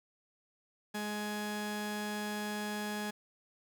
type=tone pair together; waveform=sawtooth; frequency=209.5 / 838 Hz; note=G#3 / G#5; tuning=+15 / +15 cents; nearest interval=2 octaves; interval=2400 cents; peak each=-33 / -35 dBFS; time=0.94-3.11 s; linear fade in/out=10 ms; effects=none